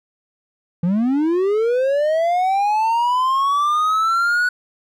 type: linear sweep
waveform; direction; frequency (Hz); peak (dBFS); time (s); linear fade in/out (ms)
triangle; up; 164.81 to 1480; -13; 0.83-4.49; 5
effects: none